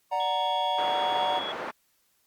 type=chord; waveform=triangle; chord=D augmented; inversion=none; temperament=equal; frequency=587.3 / 740 / 932.3 Hz; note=D5 / F#5 / A#5; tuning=0 / 0 / 0 cents; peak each=-31 / -27 / -26 dBFS; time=0.11-1.4 s; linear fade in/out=20 ms
type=tone; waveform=sine; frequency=3354 Hz; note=G#7; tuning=16 cents sharp; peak=-33 dBFS; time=0.2-1.52 s; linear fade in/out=2 ms
type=band-pass noise; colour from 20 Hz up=pink; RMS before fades=-35 dBFS; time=0.78-1.71 s; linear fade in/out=5 ms; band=480 to 1500 Hz; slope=12 dB/octave
effects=white hiss -69 dBFS RMS until 2.26 s + Opus 48 kbps